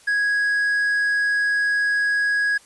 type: tone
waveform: triangle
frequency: 1659 Hz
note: G#6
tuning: 2 cents flat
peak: -16 dBFS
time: 0.07-2.58 s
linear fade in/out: 10 ms
effects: white hiss -51 dBFS RMS until 2.65 s + resampled to 24000 Hz